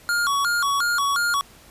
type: tone with vibrato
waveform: square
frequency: 1260 Hz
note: D#6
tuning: 21 cents sharp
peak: -20 dBFS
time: 0.09-1.41 s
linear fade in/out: 0 ms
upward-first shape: square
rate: 2.8 Hz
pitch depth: 200 cents each way
effects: pink hiss -49 dBFS RMS until 1.7 s + resampled to 32000 Hz